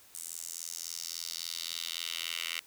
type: tone with high-pass filter sweep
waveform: 10% pulse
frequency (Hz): 83.6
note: E2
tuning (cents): +25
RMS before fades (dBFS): -39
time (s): 0.15-2.6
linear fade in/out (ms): 0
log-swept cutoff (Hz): 8400 to 2500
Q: 2.3
effects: white hiss -58 dBFS RMS until 2.66 s